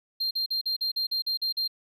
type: tone bursts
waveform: triangle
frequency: 4186 Hz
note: C8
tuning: in tune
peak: -24 dBFS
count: 10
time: 0.2-1.678 s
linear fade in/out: 10 ms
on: 110 ms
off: 42 ms
effects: none